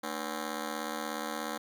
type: ring-modulated tone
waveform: 10% pulse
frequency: 263.9 Hz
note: C4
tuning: 15 cents sharp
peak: -23 dBFS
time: 0.03-1.58 s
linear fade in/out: 10 ms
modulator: 38.4 Hz
effects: none